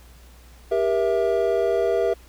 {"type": "chord", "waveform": "triangle", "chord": "E diminished", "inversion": "first", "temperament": "just", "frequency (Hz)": [395.6, 474.7, 659.3], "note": ["G4", "Bb4", "E5"], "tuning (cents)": [16, 31, 0], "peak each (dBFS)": -21, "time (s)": [0.71, 2.14], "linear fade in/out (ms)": 10, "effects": ["added 60 Hz sine -46 dBFS peak until 2.28 s", "pink hiss -53 dBFS RMS until 2.28 s"]}